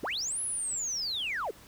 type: linear two-way sweep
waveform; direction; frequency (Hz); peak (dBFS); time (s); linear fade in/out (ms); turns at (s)
sine; up then down; 144 to 10770 to 343.3; -29; 0.03-1.51; 5; 0.42
effects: tanh soft clip ceiling -27 dBFS + pink hiss -54 dBFS RMS until 1.67 s